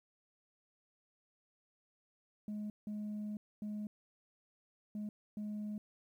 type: tone bursts at uneven times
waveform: sine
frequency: 210.1 Hz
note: G#3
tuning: 20 cents sharp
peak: -36 dBFS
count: 5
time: 2.48-2.7 / 2.87-3.37 / 3.62-3.87 / 4.95-5.09 / 5.37-5.78 s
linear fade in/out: 2 ms
effects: tanh soft clip ceiling -37 dBFS + 12-bit